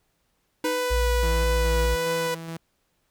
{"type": "tone with exponential decay", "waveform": "square", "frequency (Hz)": 311.1, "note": "D#4", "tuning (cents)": 0, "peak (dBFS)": -26, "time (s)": [0.64, 1.09], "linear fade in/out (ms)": 2, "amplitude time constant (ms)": 96}
{"type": "tone with vibrato", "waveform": "sawtooth", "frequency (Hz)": 493.9, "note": "B4", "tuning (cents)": 0, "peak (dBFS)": -20, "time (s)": [0.64, 2.35], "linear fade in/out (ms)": 10, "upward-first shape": "sine", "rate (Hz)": 1.5, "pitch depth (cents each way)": 11}
{"type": "tone", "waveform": "sine", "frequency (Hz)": 58, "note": "A#1", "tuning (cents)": -8, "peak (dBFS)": -21, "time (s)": [0.9, 1.96], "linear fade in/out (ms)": 20}
{"type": "tone with tremolo", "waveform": "sawtooth", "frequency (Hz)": 164.5, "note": "E3", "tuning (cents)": -3, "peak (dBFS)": -28, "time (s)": [1.23, 2.57], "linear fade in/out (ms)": 2, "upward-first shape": "square", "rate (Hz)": 2.4, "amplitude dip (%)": 30}
{"effects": ["pink hiss -71 dBFS RMS until 3.1 s"]}